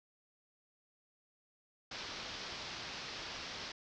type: low-pass noise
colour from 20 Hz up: white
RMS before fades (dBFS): -45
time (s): 1.91-3.72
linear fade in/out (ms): 5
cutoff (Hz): 5500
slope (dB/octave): 48
effects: none